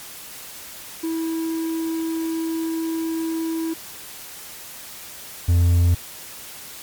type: tone pair in turn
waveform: triangle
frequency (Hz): 325.8 / 86.67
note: E4 / F2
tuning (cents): -20 / -13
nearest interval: octave + major seventh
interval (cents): 2293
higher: first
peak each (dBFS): -20 / -11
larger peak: second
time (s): 1.03-3.74 / 5.48-5.95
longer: first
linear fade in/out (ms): 10
effects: white hiss -38 dBFS RMS until 6.82 s + MP3 96 kbps